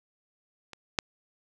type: clicks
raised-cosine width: 0.2 ms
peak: -25 / -7 dBFS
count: 2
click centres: 0.733 / 0.988 s
effects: none